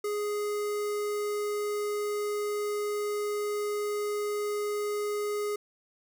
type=tone with notch filter; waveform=square; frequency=415.3 Hz; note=G#4; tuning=in tune; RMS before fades=-31 dBFS; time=0.04-5.56 s; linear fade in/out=5 ms; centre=3200 Hz; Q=1.5; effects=none